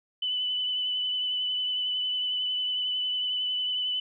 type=tone with vibrato; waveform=sine; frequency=2997 Hz; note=F#7; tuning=22 cents sharp; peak=-26 dBFS; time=0.22-4 s; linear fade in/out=5 ms; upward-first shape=triangle; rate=11 Hz; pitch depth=22 cents each way; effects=none